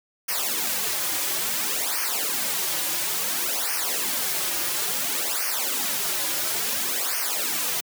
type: noise with flanger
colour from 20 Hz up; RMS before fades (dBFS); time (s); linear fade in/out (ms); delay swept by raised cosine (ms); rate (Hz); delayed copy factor
white; -26; 0.28-7.81; 10; 0.26 to 4.56; 0.58; -1
effects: high-pass 200 Hz 12 dB/octave